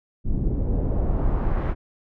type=noise with low-pass filter sweep; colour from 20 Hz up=brown; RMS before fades=-22 dBFS; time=0.24-1.75 s; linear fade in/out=50 ms; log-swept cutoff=260 to 1700 Hz; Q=1.2; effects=none